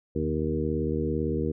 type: harmonic tone with a mistuned harmonic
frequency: 77.78 Hz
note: D#2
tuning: in tune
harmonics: 1 / 2 / 3 / 4 / 5 / 6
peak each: -32 / -32 / -32 / -32 / -32 / -32 dBFS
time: 0.15-1.52 s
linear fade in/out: 10 ms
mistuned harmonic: 2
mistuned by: -43 cents
effects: none